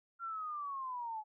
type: linear sweep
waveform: sine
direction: down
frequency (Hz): 1383 to 843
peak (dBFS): -38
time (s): 0.19-1.24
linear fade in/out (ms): 50
effects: none